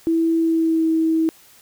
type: tone with pitch glide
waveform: sine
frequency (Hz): 328.6 to 322.4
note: E4 to E4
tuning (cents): -5 to -38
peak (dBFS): -15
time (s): 0.07-1.29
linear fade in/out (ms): 0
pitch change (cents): -33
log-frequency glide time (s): 0.37-0.88
effects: white hiss -50 dBFS RMS until 1.61 s